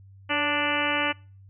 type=harmonic tone with a mistuned harmonic; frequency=293.7 Hz; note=D4; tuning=in tune; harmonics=1 / 2 / 3 / 4 / 5 / 6 / 7 / 8 / 9 / 10; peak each=-32 / -32 / -32 / -32 / -32 / -32 / -32 / -32 / -32 / -32 dBFS; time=0.29-1.13 s; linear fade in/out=20 ms; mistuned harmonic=2; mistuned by=-38 cents; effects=noise-tail reverb RT60 0.4 s tail -25 dB re dry + added 97 Hz sine -47 dBFS peak until 1.49 s